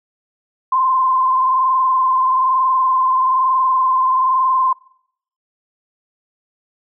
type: tone with frequency modulation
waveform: sine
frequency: 1039 Hz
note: C6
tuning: 12 cents flat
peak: -12 dBFS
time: 0.72-4.73 s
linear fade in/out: 5 ms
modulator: 21.1 Hz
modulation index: 1.2
effects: noise-tail reverb RT60 0.7 s tail -26 dB re dry